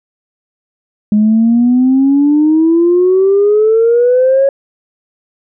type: exponential sweep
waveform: sine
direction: up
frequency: 207.7 to 554.4 Hz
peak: -5 dBFS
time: 1.12-4.49 s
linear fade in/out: 2 ms
effects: tanh soft clip ceiling -2 dBFS